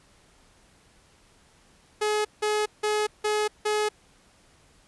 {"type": "tone bursts", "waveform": "sawtooth", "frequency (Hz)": 423.4, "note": "G#4", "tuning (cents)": 33, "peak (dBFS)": -19, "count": 5, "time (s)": [2.01, 3.89], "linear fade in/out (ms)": 10, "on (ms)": 240, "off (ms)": 170, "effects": ["pink hiss -59 dBFS RMS until 4.87 s", "resampled to 24000 Hz"]}